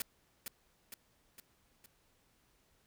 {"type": "noise with echo", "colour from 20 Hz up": "white", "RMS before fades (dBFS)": -37, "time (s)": [0, 0.02], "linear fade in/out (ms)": 2, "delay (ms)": 460, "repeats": 4, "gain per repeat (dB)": -5, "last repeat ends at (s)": 1.86, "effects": ["pink hiss -72 dBFS RMS until 2.86 s"]}